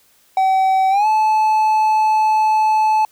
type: tone with pitch glide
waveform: triangle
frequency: 763 to 866.4 Hz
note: G5 to A5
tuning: -47 to -27 cents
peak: -10 dBFS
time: 0.37-3.05 s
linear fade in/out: 2 ms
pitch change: +220 cents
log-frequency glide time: 0.9-1.07 s
effects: white hiss -55 dBFS RMS until 3.11 s